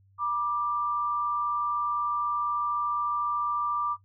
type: tone pair together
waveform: sine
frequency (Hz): 968.1 / 1182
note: B5 / D6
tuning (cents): -35 / +11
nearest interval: minor third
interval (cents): 346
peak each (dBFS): -34 / -26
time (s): 0.18-3.97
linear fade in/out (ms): 50
effects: noise-tail reverb RT60 0.1 s tail -17 dB re dry + added 97 Hz sine -58 dBFS peak until 4.04 s